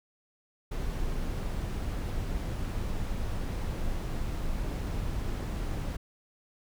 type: noise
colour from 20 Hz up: brown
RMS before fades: -32 dBFS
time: 0.71-5.97 s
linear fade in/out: 10 ms
effects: none